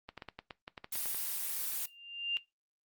clicks, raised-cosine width 0.3 ms, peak -27 dBFS, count 12, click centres 0.09 / 0.177 / 0.222 / 0.287 / 0.39 / 0.508 / 0.679 / 0.778 / 0.844 / 0.955 / 1.057 / 1.146 s
blue noise, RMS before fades -36 dBFS, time 0.92-1.86 s, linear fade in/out 5 ms
sine tone with exponential growth, 2794 Hz, F7, in tune, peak -28 dBFS, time 1.72-2.37 s, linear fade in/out 0 ms, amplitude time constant 140 ms
effects noise-tail reverb RT60 0.2 s tail -19 dB re dry + Opus 32 kbps

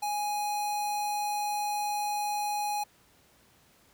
square tone with notch filter, 830.6 Hz, G#5, in tune, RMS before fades -31 dBFS, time 0.02-2.84 s, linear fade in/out 10 ms, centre 1800 Hz, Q 0.99, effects pink hiss -62 dBFS RMS until 3.93 s + high-pass 60 Hz 12 dB/octave

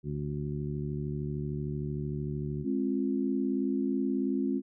harmonic tone, 73.2 Hz, D2, 5 cents flat, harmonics 1 / 2 / 3 / 4 / 5, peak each -41 / -33 / -39 / -44 / -40 dBFS, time 0.03-2.66 s, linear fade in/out 50 ms
sine chord, F minor, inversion first, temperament equal with one note detuned, 207.7 / 266.2 / 349.2 Hz, Ab3 / C4 / F4, 0 / +30 / 0 cents, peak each -32 / -29 / -34 dBFS, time 2.63-4.62 s, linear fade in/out 50 ms
effects none

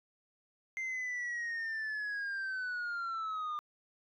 sine linear sweep, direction down, 2093 to 1200 Hz, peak -32 dBFS, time 0.77-3.59 s, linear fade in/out 0 ms, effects tanh soft clip ceiling -34 dBFS

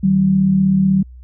sine tone pair together, 155.56 / 191.64 Hz, D#3 / G3, 0 / -39 cents, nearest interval major third, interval 361 cents, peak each -20 / -11 dBFS, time 0.03-1.03 s, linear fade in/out 10 ms, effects added 62 Hz sine -35 dBFS peak until 1.23 s

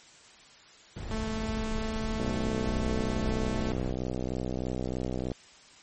brown noise, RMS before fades -35 dBFS, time 0.96-3.92 s, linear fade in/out 5 ms
sawtooth tone, 220 Hz, A3, in tune, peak -28 dBFS, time 1.11-3.72 s, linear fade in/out 2 ms
click train, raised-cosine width 2 ms, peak -19 dBFS, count 198, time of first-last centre 2.2-5.317 s, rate 63.2 Hz
effects white hiss -54 dBFS RMS until 5.82 s + MP3 32 kbps

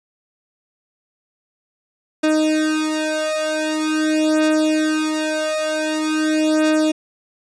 30% pulse beating tone pair, 310 / 310.45 Hz, D#4 / D#4, -6 / -4 cents, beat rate 0.45 Hz, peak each -17 dBFS, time 2.23-6.92 s, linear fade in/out 10 ms, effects resampled to 22050 Hz

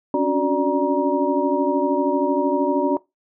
sine tone cluster, 274.7 / 287.6 / 367.9 / 587 / 946 Hz, C#4 / D4 / F#4 / D5 / A#5, -16 / -36 / -10 / -1 / +25 cents, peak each -23 dBFS, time 0.14-2.97 s, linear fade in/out 2 ms, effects noise-tail reverb RT60 0.2 s tail -21 dB re dry

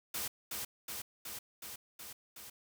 white noise with echo, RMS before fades -38 dBFS, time 0.14-0.28 s, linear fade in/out 5 ms, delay 370 ms, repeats 6, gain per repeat -2 dB, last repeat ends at 2.5 s, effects none

